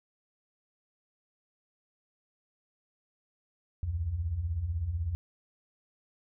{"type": "beating tone pair", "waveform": "sine", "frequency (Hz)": [70.2, 86.2], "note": ["C#2", "F2"], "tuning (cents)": [22, -22], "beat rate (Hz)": 16, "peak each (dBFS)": [-37, -30], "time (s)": [3.83, 5.15], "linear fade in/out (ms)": 0, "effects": []}